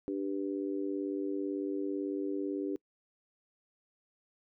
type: harmonic tone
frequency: 98 Hz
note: G2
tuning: in tune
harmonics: 3 / 4 / 5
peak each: -34 / -36 / -43 dBFS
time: 0.08-2.76 s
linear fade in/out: 0 ms
effects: noise-tail reverb RT60 0.1 s tail -26 dB re dry